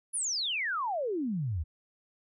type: exponential sweep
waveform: sine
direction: down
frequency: 10620 to 71.5 Hz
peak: -29 dBFS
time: 0.13-1.64 s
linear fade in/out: 20 ms
effects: none